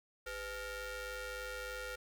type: ring-modulated tone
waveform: sawtooth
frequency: 451.7 Hz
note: A4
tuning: 45 cents sharp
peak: -34 dBFS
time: 0.26-1.96 s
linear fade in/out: 10 ms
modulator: 955 Hz
effects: none